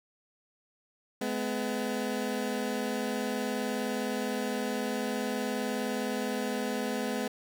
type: tone pair together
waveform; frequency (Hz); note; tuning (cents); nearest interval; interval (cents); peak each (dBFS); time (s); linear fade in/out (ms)
20% pulse; 212.5 / 252; G#3 / B3; +40 / +35; minor third; 295; -28; 1.21-7.28; 5
effects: none